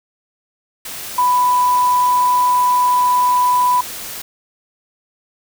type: tone in noise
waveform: sine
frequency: 992 Hz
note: B5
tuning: 7 cents sharp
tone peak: -11 dBFS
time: 1.18-3.81 s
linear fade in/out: 5 ms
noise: white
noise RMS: -29 dBFS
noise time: 0.85-4.22 s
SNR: +15 dB
effects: none